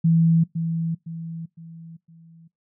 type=tone with echo; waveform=sine; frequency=164.81 Hz; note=E3; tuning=in tune; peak=-14 dBFS; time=0.04-0.44 s; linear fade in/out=10 ms; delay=510 ms; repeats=4; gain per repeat=-8 dB; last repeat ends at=2.48 s; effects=noise-tail reverb RT60 0.2 s tail -23 dB re dry